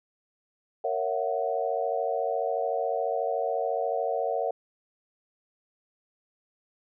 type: chord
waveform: sine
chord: F# dominant seventh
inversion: first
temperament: just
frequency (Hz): 462.5 / 555 / 666 / 740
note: A#4 / C#5 / E5 / F#5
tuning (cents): -14 / +2 / +18 / 0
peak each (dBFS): -31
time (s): 0.84-4.51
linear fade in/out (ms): 5
effects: none